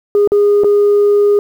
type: tone with dropouts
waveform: sine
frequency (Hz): 410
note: G#4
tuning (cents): -22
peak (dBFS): -5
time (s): 0.15-1.39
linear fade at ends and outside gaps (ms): 1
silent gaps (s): 0.275-0.319 / 0.636-0.644
effects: tanh soft clip ceiling -5 dBFS + 7-bit